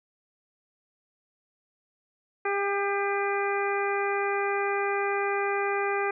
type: harmonic tone with a mistuned harmonic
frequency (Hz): 401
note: G4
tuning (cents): +39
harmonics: 1 / 2 / 3 / 4 / 5 / 6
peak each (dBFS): -28 / -31 / -33 / -34 / -35 / -36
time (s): 2.45-6.11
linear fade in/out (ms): 5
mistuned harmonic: 4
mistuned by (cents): -22
effects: none